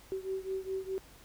sine beating tone pair, 380 / 384.8 Hz, F#4 / G4, +46 / -32 cents, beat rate 4.8 Hz, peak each -36 / -38 dBFS, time 0.12-0.98 s, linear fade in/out 0 ms, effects added 50 Hz sine -61 dBFS peak until 1.24 s + pink hiss -57 dBFS RMS until 1.24 s

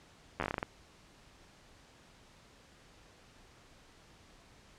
slowing click train, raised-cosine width 0.5 ms, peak -18 dBFS, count 10, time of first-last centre 0.4-0.629 s, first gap 11 ms, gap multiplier 1.2, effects pink hiss -60 dBFS RMS until 4.78 s + low-pass 7000 Hz 12 dB/octave

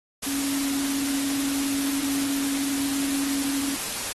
sine tone in noise, 277.2 Hz, C#4, in tune, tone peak -25 dBFS, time 0.26-3.75 s, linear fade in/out 10 ms, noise white, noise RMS -30 dBFS, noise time 0.22-4.13 s, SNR +2 dB, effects AAC 32 kbps

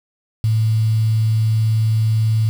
sine tone with quantisation, 110.2 Hz, A2, 3 cents sharp, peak -13 dBFS, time 0.44-2.49 s, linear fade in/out 0 ms, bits 6, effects none

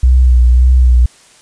sine tone with vibrato, 62.1 Hz, B1, 10 cents sharp, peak -4 dBFS, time 0.03-1.06 s, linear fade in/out 5 ms, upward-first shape sine, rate 1.8 Hz, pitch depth 41 cents each way, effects white hiss -44 dBFS RMS until 1.41 s + resampled to 22050 Hz

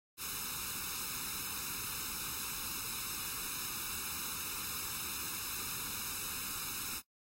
white noise with comb filter, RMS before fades -40 dBFS, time 0.17-7.02 s, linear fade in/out 50 ms, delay 0.77 ms, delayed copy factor +0.95, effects noise-tail reverb RT60 0.1 s tail -20 dB re dry + AAC 48 kbps

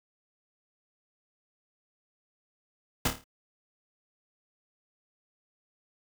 pink noise with echo, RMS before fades -25 dBFS, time 3.05-3.08 s, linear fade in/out 5 ms, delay 27 ms, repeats 6, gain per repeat -6 dB, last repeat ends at 3.242 s, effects none

